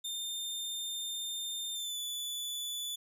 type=tone with pitch glide; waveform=sawtooth; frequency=3614 to 3469 Hz; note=A7 to A7; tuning=+46 to -25 cents; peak=-33 dBFS; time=0.04-2.96 s; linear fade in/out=10 ms; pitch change=-71 cents; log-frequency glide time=1.71-1.99 s; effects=none